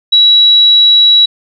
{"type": "tone", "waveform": "sine", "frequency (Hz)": 3900, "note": "B7", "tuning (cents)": -23, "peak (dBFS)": -3, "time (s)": [0.12, 1.26], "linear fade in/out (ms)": 10, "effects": []}